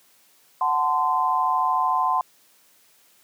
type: chord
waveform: sine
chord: F# diminished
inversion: none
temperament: equal with one note detuned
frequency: 740 / 880 / 1033.3 Hz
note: F#5 / A5 / C6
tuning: 0 / 0 / -22 cents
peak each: -25 / -25 / -21 dBFS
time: 0.61-2.21 s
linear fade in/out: 2 ms
effects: white hiss -58 dBFS RMS until 3.23 s + high-pass 150 Hz 12 dB/octave